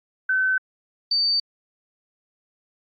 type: tone pair in turn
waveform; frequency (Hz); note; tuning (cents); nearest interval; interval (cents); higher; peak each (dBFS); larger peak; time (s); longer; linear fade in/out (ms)
sine; 1525 / 4595; G6 / D8; -48 / -39; octave + perfect fifth; 1909; second; -18; neither; 0.29-0.58 / 1.11-1.4; neither; 5
effects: AAC 64 kbps